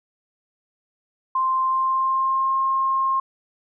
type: tone with pitch glide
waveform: sine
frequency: 1046.5 to 1067.3 Hz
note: C6 to C6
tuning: 0 to +34 cents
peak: -18 dBFS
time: 1.35-3.2 s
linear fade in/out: 5 ms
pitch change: +34 cents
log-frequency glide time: 1.62-2.56 s
effects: none